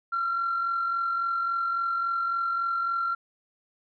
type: tone pair together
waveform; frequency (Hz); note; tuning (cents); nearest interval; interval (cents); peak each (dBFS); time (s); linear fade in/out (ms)
sine; 1326.4 / 1370; E6 / F6; +10 / -34; minor second; 56; -36 / -24; 0.12-3.15; 10
effects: tanh soft clip ceiling -20 dBFS